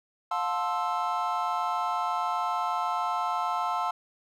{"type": "chord", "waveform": "triangle", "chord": "F major seventh", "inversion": "none", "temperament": "equal with one note detuned", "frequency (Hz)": [711.9, 880, 1046.5, 1318.5], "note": ["F5", "A5", "C6", "E6"], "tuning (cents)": [33, 0, 0, 0], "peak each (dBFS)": -30, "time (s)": [0.31, 3.91], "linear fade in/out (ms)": 5, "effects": []}